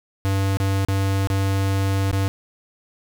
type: tone with dropouts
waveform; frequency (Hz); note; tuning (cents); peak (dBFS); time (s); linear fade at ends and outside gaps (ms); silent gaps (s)
square; 97.4; G2; -11; -19; 0.25-2.28; 0; 0.571-0.601 / 0.849-0.885 / 1.272-1.301 / 2.113-2.129
effects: none